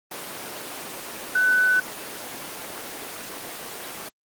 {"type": "tone in noise", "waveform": "sine", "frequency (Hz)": 1499, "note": "F#6", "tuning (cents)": 22, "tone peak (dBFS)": -16, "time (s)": [1.35, 1.8], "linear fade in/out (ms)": 5, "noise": "pink", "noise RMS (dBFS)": -33, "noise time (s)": [0.11, 4.09], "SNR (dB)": 14, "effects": ["high-pass 300 Hz 12 dB/octave", "Opus 24 kbps"]}